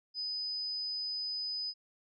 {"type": "tone", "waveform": "sine", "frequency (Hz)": 5000, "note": "D#8", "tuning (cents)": 8, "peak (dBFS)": -34, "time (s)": [0.14, 1.74], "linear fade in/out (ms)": 50, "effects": []}